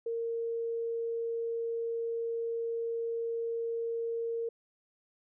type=tone; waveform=sine; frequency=461.5 Hz; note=A#4; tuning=17 cents flat; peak=-31 dBFS; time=0.06-4.49 s; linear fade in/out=5 ms; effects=none